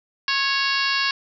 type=harmonic tone with a mistuned harmonic; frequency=554.4 Hz; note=C#5; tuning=in tune; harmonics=2 / 3 / 4 / 5 / 6 / 7 / 8 / 9 / 10; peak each=-27 / -25 / -30 / -26 / -32 / -31 / -27 / -30 / -34 dBFS; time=0.28-1.11 s; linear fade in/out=2 ms; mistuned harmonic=2; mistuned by=-36 cents; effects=none